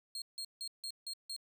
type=tone bursts; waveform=35% pulse; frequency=4243 Hz; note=C8; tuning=23 cents sharp; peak=-38 dBFS; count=6; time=0.15-1.364 s; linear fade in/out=2 ms; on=69 ms; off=160 ms; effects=13-bit